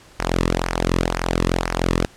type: tone with flanger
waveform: sawtooth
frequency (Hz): 43.33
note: F1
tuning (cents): -13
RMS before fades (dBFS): -21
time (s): 0.19-2.06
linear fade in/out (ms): 10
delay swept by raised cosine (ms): 0.25 to 1.35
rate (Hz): 2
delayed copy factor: -0.75
effects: pink hiss -48 dBFS RMS until 2.16 s + low-pass 9000 Hz 12 dB/octave